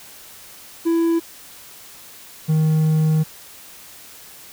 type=tone pair in turn; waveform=triangle; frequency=332.9 / 156.61 Hz; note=E4 / D#3; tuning=+17 / +12 cents; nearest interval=octave + minor second; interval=1305 cents; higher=first; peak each=-13 / -12 dBFS; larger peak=second; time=0.85-1.2 / 2.48-3.24 s; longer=second; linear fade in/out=20 ms; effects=white hiss -42 dBFS RMS until 4.52 s